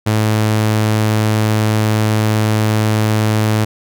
sawtooth tone, 108.1 Hz, A2, 30 cents flat, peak -8 dBFS, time 0.06-3.65 s, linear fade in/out 10 ms, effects none

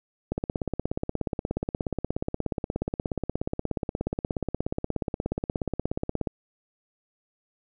click train, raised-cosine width 2 ms, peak -14 dBFS, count 101, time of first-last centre 0.32-6.272 s, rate 16.8 Hz, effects none

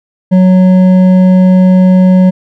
sine tone with hard clipping, 184.8 Hz, F#3, 2 cents flat, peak -4 dBFS, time 0.31-2.31 s, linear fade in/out 20 ms, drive 7 dB, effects none

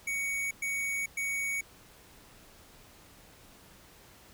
square tone bursts, 2237 Hz, C#7, 15 cents sharp, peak -31 dBFS, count 3, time 0.07-1.61 s, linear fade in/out 5 ms, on 440 ms, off 110 ms, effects pink hiss -56 dBFS RMS until 4.33 s

